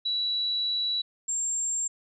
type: tone pair in turn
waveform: sine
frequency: 3928 / 7415 Hz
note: B7 / A#8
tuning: -10 / -10 cents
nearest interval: major seventh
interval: 1100 cents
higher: second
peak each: -25 / -26 dBFS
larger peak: first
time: 0.05-1.02 / 1.28-1.88 s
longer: first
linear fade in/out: 10 ms
effects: none